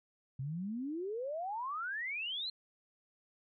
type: exponential sweep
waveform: sine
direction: up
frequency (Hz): 127.3 to 4217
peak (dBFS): -36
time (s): 0.39-2.5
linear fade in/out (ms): 5
effects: none